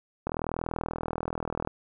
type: click train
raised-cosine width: 1 ms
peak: -16 dBFS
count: 58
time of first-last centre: 0.27-1.674 s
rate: 40.6 Hz
effects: none